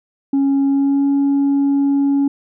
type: tone with pitch glide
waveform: sine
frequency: 275.7 to 279.5 Hz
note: C#4 to C#4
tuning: -9 to +14 cents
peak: -10 dBFS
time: 0.33-2.28 s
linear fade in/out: 5 ms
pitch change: +23 cents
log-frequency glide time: 0.67-1.06 s
effects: tanh soft clip ceiling -11 dBFS